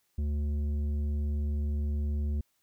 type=tone with tanh clipping; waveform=triangle; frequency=73.42 Hz; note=D2; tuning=in tune; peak=-29 dBFS; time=0.18-2.41 s; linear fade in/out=5 ms; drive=13 dB; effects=white hiss -74 dBFS RMS until 2.62 s